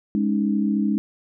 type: chord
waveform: sine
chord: Ab suspended fourth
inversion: none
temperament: equal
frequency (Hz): 207.7 / 277.2 / 311.1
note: Ab3 / Db4 / Eb4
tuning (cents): 0 / 0 / 0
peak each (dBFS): -20 / -26 / -26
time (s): 0.15-0.98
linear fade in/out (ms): 0
effects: none